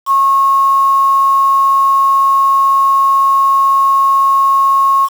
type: tone with quantisation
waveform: sine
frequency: 1091 Hz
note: C#6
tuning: 28 cents flat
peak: -7 dBFS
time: 0.06-5.09 s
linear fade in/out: 50 ms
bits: 5
effects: none